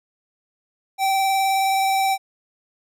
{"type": "tone with vibrato", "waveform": "square", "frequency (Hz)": 775, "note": "G5", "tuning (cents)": -20, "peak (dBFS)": -18, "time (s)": [0.98, 2.18], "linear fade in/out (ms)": 50, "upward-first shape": "triangle", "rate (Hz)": 19, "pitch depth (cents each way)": 17, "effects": []}